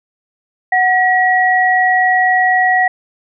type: tone pair together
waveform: sine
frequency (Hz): 740 / 1916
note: F#5 / A#6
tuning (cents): 0 / +47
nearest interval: octave + major third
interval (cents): 1647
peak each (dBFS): -12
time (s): 0.72-2.88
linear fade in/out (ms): 5
effects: none